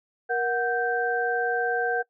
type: tone cluster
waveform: sine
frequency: 472.7 / 736 / 1564 Hz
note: A#4 / F#5 / G6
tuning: +24 / -9 / -4 cents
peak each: -27 dBFS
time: 0.29-2.03 s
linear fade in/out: 20 ms
effects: noise-tail reverb RT60 0.1 s tail -22 dB re dry